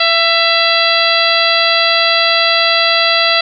harmonic tone with a mistuned harmonic, 670 Hz, E5, 28 cents sharp, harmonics 1 / 2 / 3 / 4 / 5 / 6 / 7, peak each -17 / -17 / -17 / -17 / -17 / -17 / -17 dBFS, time 0-3.41 s, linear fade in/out 5 ms, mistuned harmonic 3, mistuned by -20 cents, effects none

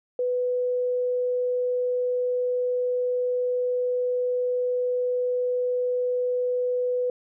sine tone, 496.5 Hz, B4, 9 cents sharp, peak -22 dBFS, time 0.19-7.1 s, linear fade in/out 2 ms, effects none

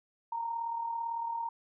sine tone with amplitude modulation, 926 Hz, A#5, 12 cents flat, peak -30 dBFS, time 0.32-1.49 s, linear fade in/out 5 ms, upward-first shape sine, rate 37.9 Hz, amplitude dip 50%, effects none

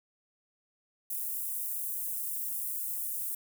white high-pass noise, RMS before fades -35 dBFS, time 1.1-3.35 s, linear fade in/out 5 ms, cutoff 9800 Hz, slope 24 dB/octave, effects none

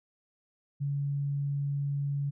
sine tone, 141.6 Hz, C#3, 37 cents sharp, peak -28 dBFS, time 0.8-2.31 s, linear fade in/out 20 ms, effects none

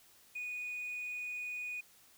sine tone, 2471 Hz, D#7, 13 cents flat, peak -36 dBFS, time 0.35-1.81 s, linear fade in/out 10 ms, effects tanh soft clip ceiling -36 dBFS + white hiss -63 dBFS RMS until 2.17 s

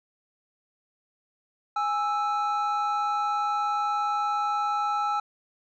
triangle tone pair together, 828.4 / 1318.5 Hz, G#5 / E6, -5 / 0 cents, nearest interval minor sixth, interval 805 cents, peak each -25 dBFS, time 1.76-5.2 s, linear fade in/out 5 ms, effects resampled to 16000 Hz

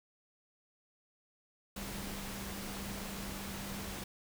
sine tone in noise, 197.6 Hz, G3, 14 cents sharp, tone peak -45 dBFS, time 1.76-4.04 s, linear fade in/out 5 ms, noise pink, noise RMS -43 dBFS, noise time 1.76-4.04 s, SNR -5 dB, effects none

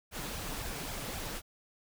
pink noise with flanger, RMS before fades -39 dBFS, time 0.11-1.42 s, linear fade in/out 50 ms, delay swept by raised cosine 1.2 to 7.1 ms, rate 3.8 Hz, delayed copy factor +0.75, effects none

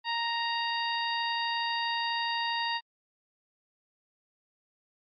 harmonic tone, 932.3 Hz, A#5, in tune, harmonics 1 / 2 / 3 / 4 / 5, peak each -31 / -34 / -36 / -37 / -38 dBFS, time 0.04-2.81 s, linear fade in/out 50 ms, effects MP3 32 kbps

